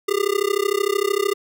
square tone with amplitude modulation, 402 Hz, G4, 44 cents sharp, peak -15 dBFS, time 0.08-1.34 s, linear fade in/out 10 ms, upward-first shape sine, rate 33.2 Hz, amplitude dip 100%, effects none

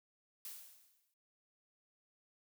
blue noise with exponential decay, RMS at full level -45 dBFS, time 0.45-1.14 s, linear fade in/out 2 ms, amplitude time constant 150 ms, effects none

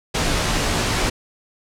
pink noise with comb filter, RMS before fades -20 dBFS, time 0.14-1.1 s, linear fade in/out 10 ms, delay 15 ms, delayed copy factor -0.65, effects low-pass 8000 Hz 12 dB/octave

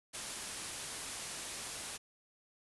white low-pass noise, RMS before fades -44 dBFS, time 0.13-1.98 s, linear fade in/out 20 ms, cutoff 11000 Hz, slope 96 dB/octave, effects none

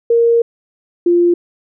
sine tone pair in turn, 466.2 / 347.6 Hz, A#4 / F4, 0 / -8 cents, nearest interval perfect fourth, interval 508 cents, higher first, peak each -8 dBFS, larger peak neither, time 0.1-0.42 / 1.06-1.34 s, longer first, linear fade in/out 5 ms, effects none

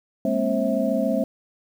sine tone cluster, 206 / 232.9 / 267.4 / 533 / 653 Hz, G#3 / A#3 / C4 / C5 / E5, -14 / -1 / +38 / +32 / -17 cents, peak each -26 dBFS, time 0.25-1.24 s, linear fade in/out 2 ms, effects 8-bit

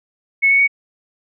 sine tone with pitch steps, 2200 / 2218 / 2236 Hz, C#7 / C#7 / C#7, -14 / 0 / +14 cents, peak -10 dBFS, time 0.42-0.678 s, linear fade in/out 20 ms, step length 86 ms, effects none

